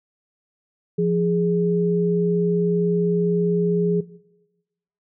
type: tone pair together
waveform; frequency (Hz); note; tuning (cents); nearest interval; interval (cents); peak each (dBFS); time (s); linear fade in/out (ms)
sine; 173.41 / 415.3; F3 / G#4; -12 / 0; octave + minor third; 1512; -20; 0.98-4.01; 10
effects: noise-tail reverb RT60 1.0 s tail -19 dB re dry